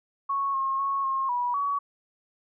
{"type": "tone with pitch steps", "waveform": "sine", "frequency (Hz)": [1105, 1077, 1101, 1074, 974, 1130], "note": ["C#6", "C6", "C#6", "C6", "B5", "C#6"], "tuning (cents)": [-6, 50, -12, 45, -24, 33], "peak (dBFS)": -24, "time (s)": [0.29, 1.79], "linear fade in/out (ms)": 10, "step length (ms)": 250, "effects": []}